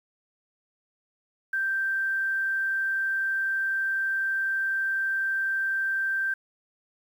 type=tone with quantisation; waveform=sine; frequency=1568 Hz; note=G6; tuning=in tune; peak=-24 dBFS; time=1.53-6.34 s; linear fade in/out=5 ms; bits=9; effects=none